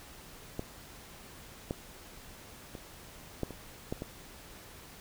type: clicks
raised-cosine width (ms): 2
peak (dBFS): -21 / -19 / -28 / -18 / -29 / -20 / -23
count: 7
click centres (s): 0.594 / 1.709 / 2.752 / 3.433 / 3.507 / 3.925 / 4.021
effects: pink hiss -51 dBFS RMS until 5 s